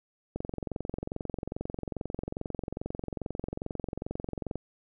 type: click train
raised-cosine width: 2 ms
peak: -20 dBFS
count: 95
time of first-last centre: 0.36-4.556 s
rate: 22.4 Hz
effects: none